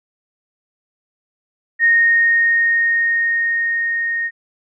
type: tone with level ramp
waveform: sine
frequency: 1854 Hz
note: A#6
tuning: 10 cents flat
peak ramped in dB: -9 to -18 dBFS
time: 1.79-4.31 s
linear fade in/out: 50 ms
effects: none